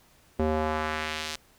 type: tone with band-pass filter sweep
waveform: square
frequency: 77.78 Hz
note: D#2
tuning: in tune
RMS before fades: -29 dBFS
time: 0.39-1.36 s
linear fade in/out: 5 ms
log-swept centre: 400 to 5000 Hz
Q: 1
effects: pink hiss -60 dBFS RMS until 1.58 s